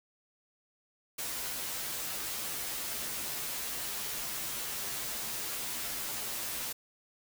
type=noise with comb filter; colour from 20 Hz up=white; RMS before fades=-37 dBFS; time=1.18-6.73 s; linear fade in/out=10 ms; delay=11 ms; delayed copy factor=-0.85; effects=none